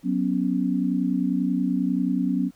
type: chord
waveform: sine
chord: F# suspended fourth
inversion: none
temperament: equal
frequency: 185 / 246.9 / 277.2 Hz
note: F#3 / B3 / C#4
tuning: 0 / 0 / 0 cents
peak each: -25 dBFS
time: 0.03-2.51 s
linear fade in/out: 50 ms
effects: pink hiss -60 dBFS RMS until 2.55 s